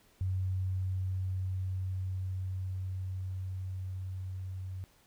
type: tone with level ramp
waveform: sine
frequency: 93.6 Hz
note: F#2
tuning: 20 cents sharp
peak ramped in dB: -29 to -37 dBFS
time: 0.21-4.84 s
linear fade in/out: 0 ms
effects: pink hiss -65 dBFS RMS until 5.06 s